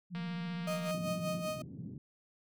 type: tone with vibrato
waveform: sine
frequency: 174.61 Hz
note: F3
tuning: in tune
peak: -36 dBFS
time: 0.1-1.48 s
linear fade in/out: 50 ms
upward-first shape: sine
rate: 15 Hz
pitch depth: 87 cents each way
type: click train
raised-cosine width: 0.3 ms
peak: -32 dBFS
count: 178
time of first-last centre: 0.15-0.91 s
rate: 233 Hz
type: tone with tremolo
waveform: 35% pulse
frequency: 622 Hz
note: D#5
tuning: 1 cent flat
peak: -32 dBFS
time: 0.67-1.62 s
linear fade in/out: 5 ms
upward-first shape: sine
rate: 5.2 Hz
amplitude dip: 65%
type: band-pass noise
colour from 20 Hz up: pink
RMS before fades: -45 dBFS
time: 0.94-1.98 s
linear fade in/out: 2 ms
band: 120 to 260 Hz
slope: 24 dB/octave
effects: none